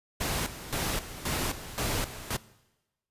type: noise with tremolo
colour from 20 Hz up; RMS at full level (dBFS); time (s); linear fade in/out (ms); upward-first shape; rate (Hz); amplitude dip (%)
pink; -30; 0.2-2.37; 10; square; 1.9; 75
effects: noise-tail reverb RT60 1.0 s tail -19 dB re dry + resampled to 32000 Hz